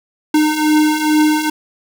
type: beating tone pair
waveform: square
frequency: 304 / 306.3 Hz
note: D#4 / D#4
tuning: -40 / -27 cents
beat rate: 2.3 Hz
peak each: -18 / -13 dBFS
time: 0.34-1.5 s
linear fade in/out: 5 ms
effects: none